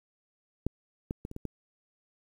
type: clicks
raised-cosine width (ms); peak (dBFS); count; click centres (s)
3; -15 / -19 / -24 / -29 / -25 / -22; 6; 0.666 / 1.109 / 1.251 / 1.314 / 1.364 / 1.453
effects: 9-bit